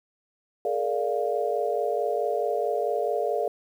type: chord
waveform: sine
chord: Bb dominant seventh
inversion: third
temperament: equal with one note detuned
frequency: 421.6 / 466.2 / 587.3 / 698.5 Hz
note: Ab4 / Bb4 / D5 / F5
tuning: +26 / 0 / 0 / 0 cents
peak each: -29 dBFS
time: 0.65-3.48 s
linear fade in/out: 2 ms
effects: 9-bit